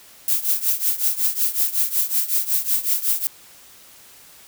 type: noise with tremolo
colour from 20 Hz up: violet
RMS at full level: -17 dBFS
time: 0.28-3.27 s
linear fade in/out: 0 ms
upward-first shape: triangle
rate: 5.4 Hz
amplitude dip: 90%
effects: white hiss -47 dBFS RMS until 4.47 s